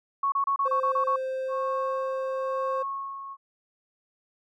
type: tone bursts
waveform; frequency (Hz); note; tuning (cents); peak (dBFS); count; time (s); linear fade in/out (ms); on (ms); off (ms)
sine; 1107; C#6; -3; -22; 8; 0.23-1.161; 5; 91; 29
type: tone with pitch glide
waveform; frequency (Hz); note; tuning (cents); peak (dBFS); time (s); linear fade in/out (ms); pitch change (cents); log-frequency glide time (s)
triangle; 522 to 526.5; C5 to C5; -4 to +11; -26; 0.65-2.83; 10; +15; 0.97-2.02
type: tone with tremolo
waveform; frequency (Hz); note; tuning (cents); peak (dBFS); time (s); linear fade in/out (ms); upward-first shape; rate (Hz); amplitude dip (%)
sine; 1096; C#6; -20; -28; 1.48-3.37; 50; sine; 0.98; 60
effects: none